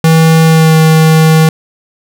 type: tone with pitch glide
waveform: square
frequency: 161.5 to 159 Hz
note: E3 to D#3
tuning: -35 to +38 cents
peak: -4 dBFS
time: 0.04-1.49 s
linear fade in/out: 2 ms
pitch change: -27 cents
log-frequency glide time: 0.44-0.76 s
effects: none